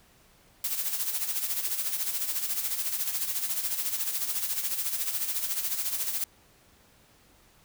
blue noise with tremolo, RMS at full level -28 dBFS, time 0.64-6.24 s, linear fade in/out 2 ms, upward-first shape sine, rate 14 Hz, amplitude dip 60%, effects pink hiss -60 dBFS RMS until 7.64 s

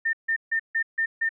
sine tone bursts, 1809 Hz, A6, 48 cents sharp, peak -21 dBFS, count 6, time 0.05-1.292 s, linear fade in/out 10 ms, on 82 ms, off 150 ms, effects none

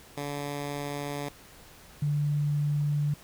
10% pulse / sine tone pair in turn, 143.8 / 146.65 Hz, D3 / D3, -36 / -2 cents, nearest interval unison, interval 34 cents, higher second, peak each -24 dBFS, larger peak neither, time 0.17-1.29 / 2.02-3.14 s, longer neither, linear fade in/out 5 ms, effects pink hiss -52 dBFS RMS until 3.23 s

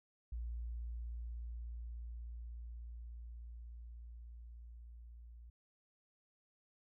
sine tone with level ramp, 58.27 Hz, A#1, in tune, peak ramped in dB -39 to -52 dBFS, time 0.32-5.5 s, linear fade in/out 5 ms, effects none

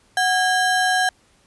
square ring-modulated tone, 1190 Hz, D6, 22 cents sharp, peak -14 dBFS, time 0.17-1.09 s, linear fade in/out 2 ms, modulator 449 Hz, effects pink hiss -58 dBFS RMS until 1.46 s + resampled to 24000 Hz

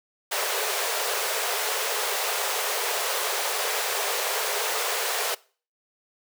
pink high-pass noise, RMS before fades -27 dBFS, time 0.31-5.35 s, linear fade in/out 10 ms, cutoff 400 Hz, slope 96 dB/octave, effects noise-tail reverb RT60 0.4 s tail -22 dB re dry

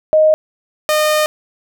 sine / sawtooth tone pair in turn, 622.3 / 611.3 Hz, D#5 / D#5, 0 / -31 cents, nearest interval unison, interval 31 cents, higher first, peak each -7 / -8 dBFS, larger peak first, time 0.13-0.34 / 0.89-1.26 s, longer second, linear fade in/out 0 ms, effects none

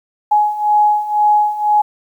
sine beating tone pair, 838 / 840 Hz, G#5 / G#5, +15 / +19 cents, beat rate 2 Hz, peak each -16 / -12 dBFS, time 0.31-1.82 s, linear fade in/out 10 ms, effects 8-bit

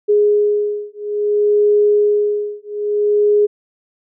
sine beating tone pair, 415.3 / 415.89 Hz, G#4 / G#4, 0 / +2 cents, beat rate 0.59 Hz, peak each -15 / -15 dBFS, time 0.08-3.47 s, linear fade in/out 20 ms, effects none

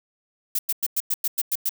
violet noise bursts, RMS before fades -23 dBFS, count 9, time 0.55-1.693 s, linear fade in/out 5 ms, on 39 ms, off 99 ms, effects none

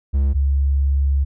triangle / sine tone pair in turn, 68.7 / 69.34 Hz, C#2 / C#2, -15 / +1 cents, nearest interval unison, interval 16 cents, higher second, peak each -12 / -14 dBFS, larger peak first, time 0.13-0.34 / 0.34-1.25 s, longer second, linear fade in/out 20 ms, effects none

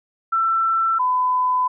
sine tone pair in turn, 1338 / 1005.8 Hz, E6 / B5, +25 / +31 cents, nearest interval perfect fourth, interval 494 cents, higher first, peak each -16 dBFS, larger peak neither, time 0.32-0.99 / 0.99-1.68 s, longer second, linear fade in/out 10 ms, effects none

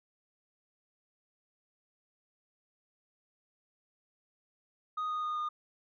sine tone with pitch steps, 1244.5 / 1236.6 / 1228.8 / 1221 Hz, D#6 / D#6 / D#6 / D#6, 0 / -11 / -22 / -33 cents, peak -29 dBFS, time 4.97-5.49 s, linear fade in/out 10 ms, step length 130 ms, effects tanh soft clip ceiling -31 dBFS

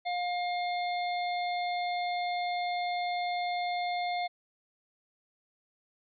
harmonic tone, 710 Hz, F5, 28 cents sharp, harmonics 1 / 3 / 5 / 6, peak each -30 / -38 / -43 / -45 dBFS, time 0.05-4.28 s, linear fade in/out 20 ms, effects none

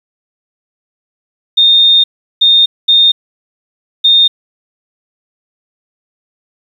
sine tone bursts at uneven times, 3659 Hz, A#7, 33 cents flat, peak -4 dBFS, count 4, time 1.57-2.04 / 2.41-2.66 / 2.88-3.12 / 4.04-4.28 s, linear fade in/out 10 ms, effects 7-bit

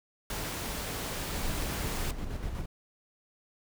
pink noise, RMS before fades -36 dBFS, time 0.3-2.11 s, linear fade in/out 2 ms
brown noise with tremolo, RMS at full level -33 dBFS, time 1.33-2.66 s, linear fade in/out 5 ms, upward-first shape square, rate 8.2 Hz, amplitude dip 40%
effects none

